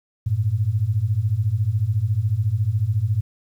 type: beating tone pair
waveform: sine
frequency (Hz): 98 / 112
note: G2 / A2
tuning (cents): 0 / +31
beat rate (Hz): 14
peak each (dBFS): -22 / -20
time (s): 0.26-3.21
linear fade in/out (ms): 10
effects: 9-bit